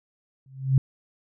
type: tone with exponential growth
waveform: sine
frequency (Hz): 133.4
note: C3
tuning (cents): +34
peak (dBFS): -12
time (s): 0.46-0.78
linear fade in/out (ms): 2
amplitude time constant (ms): 68
effects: none